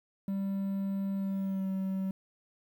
triangle tone with pitch glide, 196 to 191.19 Hz, G3 to G3, 0 to -43 cents, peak -28 dBFS, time 0.28-2.11 s, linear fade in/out 2 ms, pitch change -43 cents, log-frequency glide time 1.16-1.69 s, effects 10-bit

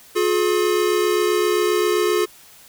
square tone pair together, 357.2 / 424.8 Hz, F4 / G#4, +39 / +39 cents, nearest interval minor third, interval 300 cents, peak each -20 dBFS, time 0.15-2.26 s, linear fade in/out 20 ms, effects white hiss -47 dBFS RMS until 2.68 s

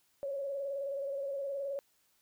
sine tone with vibrato, 554.4 Hz, C#5, in tune, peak -34 dBFS, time 0.23-1.79 s, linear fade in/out 0 ms, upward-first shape square, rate 19 Hz, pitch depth 35 cents each way, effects white hiss -72 dBFS RMS until 2.21 s

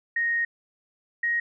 sine tone pair in turn, 1864.7 / 1879.8 Hz, A#6 / A#6, 0 / +14 cents, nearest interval unison, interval 14 cents, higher second, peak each -22 dBFS, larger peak neither, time 0.16-0.45 / 1.23-1.4 s, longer first, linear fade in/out 5 ms, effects none

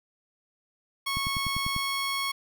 15% pulse tone, 1100 Hz, C#6, 14 cents flat, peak -21 dBFS, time 1.06-2.32 s, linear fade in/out 10 ms
click train, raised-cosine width 5 ms, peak -22 dBFS, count 7, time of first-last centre 1.17-1.764 s, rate 10.1 Hz
effects none

